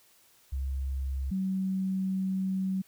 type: tone pair in turn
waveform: sine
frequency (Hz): 67.1 / 189.79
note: C2 / F#3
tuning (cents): +44 / +44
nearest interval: octave + tritone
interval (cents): 1800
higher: second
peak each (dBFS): -29 / -27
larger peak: second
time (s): 0.52-1.31 / 1.31-2.82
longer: second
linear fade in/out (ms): 10
effects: white hiss -62 dBFS RMS until 2.87 s